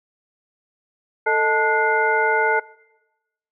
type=tone cluster; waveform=sine; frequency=443.9 / 625 / 878 / 1457 / 2090 Hz; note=A4 / D#5 / A5 / F#6 / C7; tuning=+15 / +8 / -4 / -27 / -2 cents; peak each=-21 / -28 / -21 / -21 / -25 dBFS; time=1.26-2.6 s; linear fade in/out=10 ms; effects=noise-tail reverb RT60 1.0 s tail -23 dB re dry